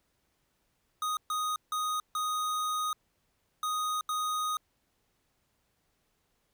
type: tone bursts at uneven times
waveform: square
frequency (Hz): 1244.5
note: D#6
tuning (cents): 0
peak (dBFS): -30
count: 6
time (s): 1.02-1.17 / 1.3-1.56 / 1.72-2 / 2.15-2.93 / 3.63-4.01 / 4.09-4.57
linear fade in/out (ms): 2
effects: pink hiss -75 dBFS RMS until 6.53 s